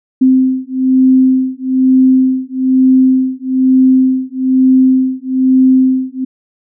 sine beating tone pair, 259.4 / 260.5 Hz, C4 / C4, -15 / -7 cents, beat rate 1.1 Hz, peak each -10 dBFS, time 0.21-6.25 s, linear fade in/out 10 ms, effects none

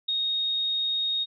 sine tone with ADSR envelope, 3729 Hz, A#7, in tune, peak -22 dBFS, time 0.08-1.26 s, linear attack 9 ms, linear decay 6 ms, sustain -2 dB, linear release 36 ms, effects none

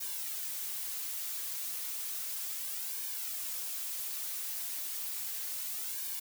blue noise with flanger, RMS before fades -38 dBFS, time 0-6.2 s, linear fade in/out 10 ms, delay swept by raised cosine 1.5 to 6.5 ms, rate 0.33 Hz, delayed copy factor -0.7, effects none

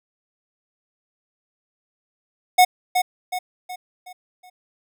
square tone with echo, 731 Hz, F#5, 21 cents flat, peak -10 dBFS, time 2.58-2.65 s, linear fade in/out 10 ms, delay 370 ms, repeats 5, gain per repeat -7 dB, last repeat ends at 4.5 s, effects none

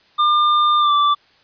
square tone with pitch glide, 1200 to 1167.2 Hz, D6 to D6, +37 to -11 cents, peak -13 dBFS, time 0.18-1.15 s, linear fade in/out 20 ms, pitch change -48 cents, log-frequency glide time 0.79-0.93 s, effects white hiss -54 dBFS RMS until 1.43 s + resampled to 11025 Hz

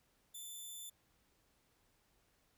10% pulse tone, 3523 Hz, A7, 1 cent sharp, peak -39 dBFS, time 0.34-0.9 s, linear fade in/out 10 ms, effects pink hiss -75 dBFS RMS until 2.57 s

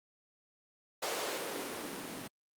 blue noise with band-pass filter sweep, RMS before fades -39 dBFS, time 1.02-2.28 s, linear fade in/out 10 ms, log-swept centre 520 to 200 Hz, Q 1.7, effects Opus 48 kbps

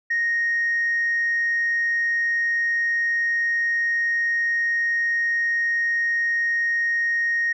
sine tone, 1864.7 Hz, A#6, in tune, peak -18 dBFS, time 0.1-7.53 s, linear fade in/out 10 ms, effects tanh soft clip ceiling -16 dBFS

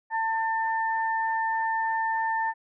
sine tone pair together, 895.3 / 1792 Hz, A5 / A6, +30 / +31 cents, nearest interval octave, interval 1201 cents, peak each -25 / -30 dBFS, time 0.1-2.54 s, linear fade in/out 50 ms, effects none

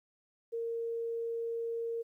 sine tone, 461.8 Hz, A#4, 16 cents flat, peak -33 dBFS, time 0.52-2.03 s, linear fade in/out 20 ms, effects 12-bit

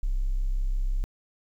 triangle tone, 32.83 Hz, C1, 7 cents sharp, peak -19 dBFS, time 0.03-1.04 s, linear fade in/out 0 ms, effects tanh soft clip ceiling -21 dBFS + 10-bit

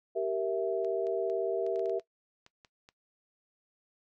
sine chord, E diminished, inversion first, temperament equal with one note detuned, 388.2 / 466.2 / 659.3 Hz, G4 / Bb4 / E5, -17 / 0 / 0 cents, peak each -32 dBFS, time 0.15-2 s, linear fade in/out 20 ms
clicks, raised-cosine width 0.2 ms, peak -36 dBFS, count 12, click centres 0.847 / 1.069 / 1.299 / 1.665 / 1.759 / 1.794 / 1.858 / 1.896 / 1.997 / 2.464 / 2.648 / 2.889 s
effects noise-tail reverb RT60 0.1 s tail -17 dB re dry

